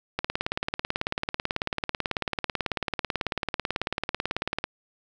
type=click train; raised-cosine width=0.3 ms; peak=-10 dBFS; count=82; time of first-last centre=0.19-4.641 s; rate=18.2 Hz; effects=none